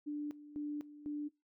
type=tone with tremolo; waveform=sine; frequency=295 Hz; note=D4; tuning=8 cents sharp; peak=-36 dBFS; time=0.06-1.29 s; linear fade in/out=20 ms; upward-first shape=square; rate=2 Hz; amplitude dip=80%; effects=noise-tail reverb RT60 0.2 s tail -20 dB re dry